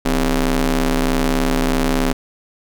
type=ring-modulated tone; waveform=sawtooth; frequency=144.6 Hz; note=D3; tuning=27 cents flat; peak=-8 dBFS; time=0.05-2.13 s; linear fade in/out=10 ms; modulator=113 Hz; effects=none